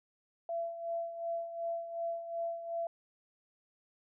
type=tone with tremolo; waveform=sine; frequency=674 Hz; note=E5; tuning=38 cents sharp; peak=-32 dBFS; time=0.49-2.87 s; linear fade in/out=2 ms; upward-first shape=sine; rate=2.7 Hz; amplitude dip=65%; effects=none